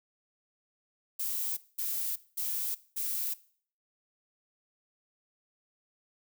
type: noise bursts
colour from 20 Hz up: violet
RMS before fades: -33 dBFS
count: 4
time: 1.19-3.34 s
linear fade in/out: 10 ms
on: 380 ms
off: 210 ms
effects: noise-tail reverb RT60 0.5 s tail -19 dB re dry

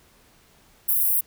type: high-pass noise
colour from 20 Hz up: pink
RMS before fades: -21 dBFS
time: 0.88-1.21 s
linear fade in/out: 10 ms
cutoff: 11000 Hz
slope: 48 dB/octave
effects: pink hiss -57 dBFS RMS until 1.26 s

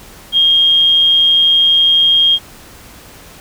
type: tone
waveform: sine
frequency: 3234 Hz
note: G#7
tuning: 47 cents flat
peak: -7 dBFS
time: 0.32-2.39 s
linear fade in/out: 50 ms
effects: pink hiss -38 dBFS RMS until 3.4 s

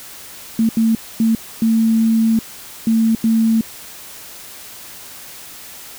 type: tone bursts at uneven times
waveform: sine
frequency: 224.4 Hz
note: A3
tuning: 34 cents sharp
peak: -11 dBFS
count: 6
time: 0.59-0.69 / 0.77-0.95 / 1.2-1.35 / 1.62-2.39 / 2.87-3.15 / 3.24-3.61 s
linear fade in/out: 2 ms
effects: white hiss -36 dBFS RMS until 5.98 s

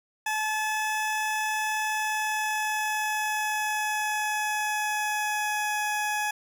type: tone with pitch glide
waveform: 20% pulse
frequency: 861 to 842.3 Hz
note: A5 to G#5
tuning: -38 to +24 cents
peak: -21 dBFS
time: 0.26-6.31 s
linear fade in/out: 5 ms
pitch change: -38 cents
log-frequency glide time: 1.81-5.84 s
effects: none

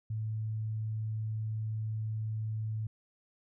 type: tone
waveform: sine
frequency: 109.3 Hz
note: A2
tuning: 11 cents flat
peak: -32 dBFS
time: 0.1-2.87 s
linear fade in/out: 5 ms
effects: none

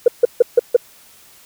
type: tone bursts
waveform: sine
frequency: 481.1 Hz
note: B4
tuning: 45 cents flat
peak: -4 dBFS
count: 5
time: 0.06-0.765 s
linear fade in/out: 5 ms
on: 21 ms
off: 150 ms
effects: tanh soft clip ceiling 0 dBFS + white hiss -47 dBFS RMS until 1.45 s

